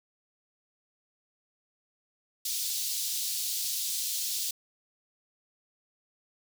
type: high-pass noise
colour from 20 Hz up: pink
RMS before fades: -32 dBFS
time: 2.45-4.51 s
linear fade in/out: 5 ms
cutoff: 3900 Hz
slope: 24 dB/octave
effects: none